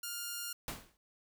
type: tone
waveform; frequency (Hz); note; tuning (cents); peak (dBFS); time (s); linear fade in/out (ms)
5% pulse; 1410; F6; +16; -27; 0.03-0.53; 5
type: noise with exponential decay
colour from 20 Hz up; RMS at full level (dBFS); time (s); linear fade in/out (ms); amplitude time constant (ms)
pink; -37; 0.68-0.97; 1; 61
effects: none